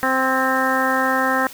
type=harmonic tone with a mistuned harmonic; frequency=261.6 Hz; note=C4; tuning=in tune; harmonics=1 / 2 / 3 / 4 / 5 / 6 / 7; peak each=-24 / -24 / -24 / -24 / -24 / -24 / -24 dBFS; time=0.03-1.47 s; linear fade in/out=0 ms; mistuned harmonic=6; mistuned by=+19 cents; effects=white hiss -39 dBFS RMS until 1.53 s